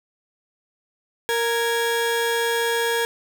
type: tone pair together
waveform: 30% pulse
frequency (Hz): 465 / 1657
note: A#4 / G#6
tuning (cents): -4 / -4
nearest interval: octave + minor seventh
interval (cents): 2200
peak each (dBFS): -19 / -22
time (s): 1.29-3.05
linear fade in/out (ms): 0
effects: none